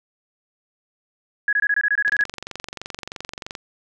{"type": "tone bursts", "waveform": "sine", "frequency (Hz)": 1672, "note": "G#6", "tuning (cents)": 11, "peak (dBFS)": -16, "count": 11, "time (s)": [1.48, 2.238], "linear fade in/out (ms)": 2, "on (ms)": 48, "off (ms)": 23}
{"type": "click train", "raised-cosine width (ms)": 0.2, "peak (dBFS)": -14, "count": 35, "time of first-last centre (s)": [2.08, 3.552], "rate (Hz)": 23.1}
{"effects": []}